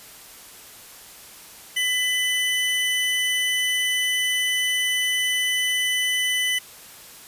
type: tone pair together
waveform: square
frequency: 2000 / 2997 Hz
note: B6 / F#7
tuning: +21 / +22 cents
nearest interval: perfect fifth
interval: 701 cents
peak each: -24 dBFS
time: 1.76-6.59 s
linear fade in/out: 10 ms
effects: white hiss -44 dBFS RMS until 7.27 s + resampled to 32000 Hz